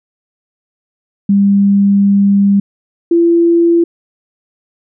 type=tone pair in turn; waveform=sine; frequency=199.6 / 339.1 Hz; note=G3 / E4; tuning=+32 / +49 cents; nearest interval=major sixth; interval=917 cents; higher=second; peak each=-6 dBFS; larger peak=neither; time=1.29-2.6 / 3.11-3.84 s; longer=first; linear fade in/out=5 ms; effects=none